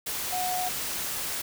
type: tone in noise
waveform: sine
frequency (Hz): 731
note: F#5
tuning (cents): -21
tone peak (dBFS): -28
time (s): 0.32-0.69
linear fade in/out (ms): 10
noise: white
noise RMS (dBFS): -32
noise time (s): 0.06-1.42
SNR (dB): +1
effects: none